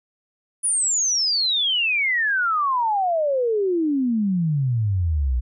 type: exponential sweep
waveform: sine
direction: down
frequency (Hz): 9956 to 58.27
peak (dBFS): -18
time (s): 0.63-5.41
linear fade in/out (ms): 20
effects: none